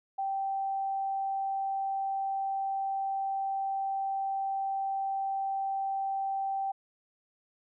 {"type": "tone", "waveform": "sine", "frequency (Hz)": 780, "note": "G5", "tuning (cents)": -9, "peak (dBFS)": -29, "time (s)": [0.18, 6.72], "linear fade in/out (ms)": 10, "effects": []}